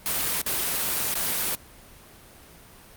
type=noise with dropouts; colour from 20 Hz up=white; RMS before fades=-26 dBFS; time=0.06-1.55 s; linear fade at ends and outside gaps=0 ms; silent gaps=0.416-0.463 / 1.141-1.154 s; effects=pink hiss -49 dBFS RMS until 2.96 s + Opus 32 kbps